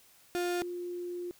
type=tone pair in turn; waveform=35% pulse / sine; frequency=352.8 / 352.8 Hz; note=F4 / F4; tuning=+18 / +18 cents; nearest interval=unison; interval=0 cents; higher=neither; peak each=-28 / -35 dBFS; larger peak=first; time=0.35-0.62 / 0.62-1.31 s; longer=second; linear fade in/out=0 ms; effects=white hiss -61 dBFS RMS until 1.39 s